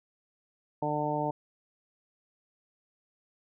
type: harmonic tone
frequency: 149.4 Hz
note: D3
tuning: 30 cents sharp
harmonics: 1 / 2 / 3 / 4 / 5 / 6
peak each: -36 / -35 / -37 / -34 / -35 / -33 dBFS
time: 0.82-1.31 s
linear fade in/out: 5 ms
effects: none